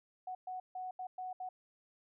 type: tone bursts at uneven times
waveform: sine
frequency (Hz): 740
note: F#5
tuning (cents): 0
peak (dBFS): -39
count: 6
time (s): 0.27-0.35 / 0.47-0.6 / 0.75-0.91 / 0.99-1.07 / 1.18-1.33 / 1.4-1.49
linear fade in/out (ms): 5
effects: none